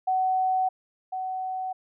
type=tone pair in turn; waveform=sine; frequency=750 / 750 Hz; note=F#5 / F#5; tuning=+23 / +23 cents; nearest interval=unison; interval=0 cents; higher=neither; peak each=-21 / -28 dBFS; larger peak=first; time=0.07-0.69 / 1.12-1.73 s; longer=first; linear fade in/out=10 ms; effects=none

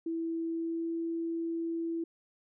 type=tone with pitch glide; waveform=sine; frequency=329.6 to 332.1 Hz; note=E4 to E4; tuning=0 to +13 cents; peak=-31 dBFS; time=0.06-2.04 s; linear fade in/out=5 ms; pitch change=+13 cents; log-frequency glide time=0.47-0.92 s; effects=none

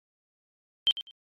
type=tone with echo; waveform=sine; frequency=3136 Hz; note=G7; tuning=in tune; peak=-18 dBFS; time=0.87-0.91 s; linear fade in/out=0 ms; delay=100 ms; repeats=2; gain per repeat=-14 dB; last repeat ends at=1.11 s; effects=MP3 64 kbps

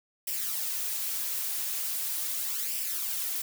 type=noise with flanger; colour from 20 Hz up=blue; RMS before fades=-32 dBFS; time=0.27-3.42 s; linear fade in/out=5 ms; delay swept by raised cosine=0.37 to 5.57 ms; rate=0.4 Hz; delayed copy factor=+0.55; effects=none

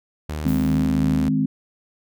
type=tone with vibrato; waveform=sawtooth; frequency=76.2 Hz; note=D#2; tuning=36 cents flat; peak=-22 dBFS; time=0.29-1.29 s; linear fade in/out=5 ms; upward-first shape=sine; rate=1.7 Hz; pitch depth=8 cents each way
type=chord; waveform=sine; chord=Ab major; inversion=second; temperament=equal; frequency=155.56 / 207.7 / 261.6 Hz; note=Eb3 / Ab3 / C4; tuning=0 / 0 / 0 cents; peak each=-23 / -23 / -20 dBFS; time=0.45-1.46 s; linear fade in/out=5 ms
type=noise with exponential decay; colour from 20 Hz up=violet; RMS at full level=-36 dBFS; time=0.48-1.13 s; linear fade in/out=1 ms; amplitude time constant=140 ms
effects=none

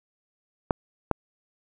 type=clicks; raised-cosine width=1 ms; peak=-7 dBFS; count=2; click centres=0.708 / 1.113 s; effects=none

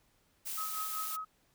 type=noise; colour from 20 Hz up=blue; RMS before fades=-39 dBFS; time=0.45-1.17 s; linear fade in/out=20 ms
type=tone with tremolo; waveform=sine; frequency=1273 Hz; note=D#6; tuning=39 cents sharp; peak=-35 dBFS; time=0.57-1.25 s; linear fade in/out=10 ms; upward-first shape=triangle; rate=5.3 Hz; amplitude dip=75%
effects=pink hiss -71 dBFS RMS until 1.54 s

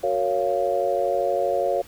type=chord; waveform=sine; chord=Gb major seventh; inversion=none; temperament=just; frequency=370 / 462.5 / 555 / 693.7 Hz; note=Gb4 / Bb4 / Db5 / F5; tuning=0 / -14 / +2 / -12 cents; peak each=-29 / -27 / -23 / -25 dBFS; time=0.03-1.82 s; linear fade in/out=10 ms; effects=pink hiss -48 dBFS RMS until 1.87 s

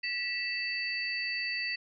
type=tone cluster; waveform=sine; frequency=1953 / 2643 / 4563 Hz; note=B6 / E7 / C#8; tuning=-20 / +4 / +49 cents; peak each=-35 / -35 / -36 dBFS; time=0.03-1.76 s; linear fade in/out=10 ms; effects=none

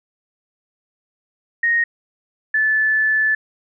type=tone pair in turn; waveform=sine; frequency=1864.7 / 1742.2 Hz; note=A#6 / A6; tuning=0 / -18 cents; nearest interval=minor second; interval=118 cents; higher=first; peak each=-14 dBFS; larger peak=neither; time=1.63-1.84 / 2.54-3.35 s; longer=second; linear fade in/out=5 ms; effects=none

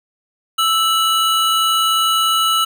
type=tone pair together; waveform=square; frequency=1318.5 / 2939 Hz; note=E6 / F#7; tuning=0 / -12 cents; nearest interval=octave + major second; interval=1388 cents; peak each=-16 / -18 dBFS; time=0.58-2.65 s; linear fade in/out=10 ms; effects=none

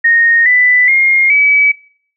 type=tone with pitch steps; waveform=sine; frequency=1856 / 1989.2 / 2132 / 2285 Hz; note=A#6 / B6 / C7 / D7; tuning=-8 / +12 / +32 / -48 cents; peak=-6 dBFS; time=0.04-1.72 s; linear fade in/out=10 ms; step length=420 ms; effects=noise-tail reverb RT60 0.5 s tail -20 dB re dry

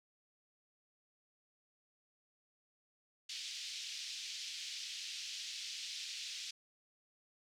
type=band-pass noise; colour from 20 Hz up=white; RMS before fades=-45 dBFS; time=3.29-6.51 s; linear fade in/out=5 ms; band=2600 to 5600 Hz; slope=24 dB/octave; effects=none

